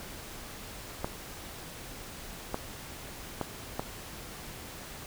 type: clicks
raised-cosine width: 1 ms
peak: -16 dBFS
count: 4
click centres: 1.045 / 2.544 / 3.413 / 3.795 s
effects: pink hiss -44 dBFS RMS until 5.06 s